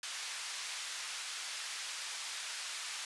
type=band-pass noise; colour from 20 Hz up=white; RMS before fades=-42 dBFS; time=0.03-3.05 s; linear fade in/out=2 ms; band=1200 to 6300 Hz; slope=12 dB/octave; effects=resampled to 24000 Hz